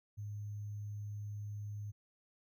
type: tone with sample-and-hold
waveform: sine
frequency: 103.83 Hz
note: G#2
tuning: in tune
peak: -40 dBFS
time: 0.17-1.92 s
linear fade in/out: 20 ms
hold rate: 6300 Hz
effects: none